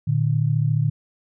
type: tone pair together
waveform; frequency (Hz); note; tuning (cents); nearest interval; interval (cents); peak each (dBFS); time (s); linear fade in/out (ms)
sine; 115.76 / 150; A#2 / D3; -12 / +37; major third; 449; -20; 0.07-0.9; 10
effects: none